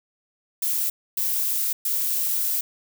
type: noise bursts at uneven times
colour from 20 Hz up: violet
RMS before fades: -24 dBFS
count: 3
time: 0.62-0.9 / 1.17-1.73 / 1.85-2.61 s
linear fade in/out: 5 ms
effects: none